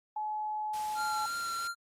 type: tone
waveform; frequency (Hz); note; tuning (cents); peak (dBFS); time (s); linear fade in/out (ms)
sine; 853; G#5; +46; -32; 0.16-1.26; 5
type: noise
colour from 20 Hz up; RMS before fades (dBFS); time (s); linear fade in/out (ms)
white; -45; 0.73-1.68; 10
type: tone with vibrato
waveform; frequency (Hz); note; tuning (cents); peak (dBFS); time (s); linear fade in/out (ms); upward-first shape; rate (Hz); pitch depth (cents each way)
square; 1376; F6; -26; -34; 0.95-1.75; 50; sine; 3; 15
effects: low-pass 11000 Hz 12 dB/octave + Opus 48 kbps